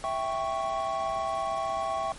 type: chord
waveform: triangle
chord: C# diminished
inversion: first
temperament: equal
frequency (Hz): 659.3 / 784 / 1108.7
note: E5 / G5 / C#6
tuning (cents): 0 / 0 / 0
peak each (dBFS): -30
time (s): 0.04-2.12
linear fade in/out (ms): 0
effects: pink hiss -46 dBFS RMS until 2.18 s + MP3 48 kbps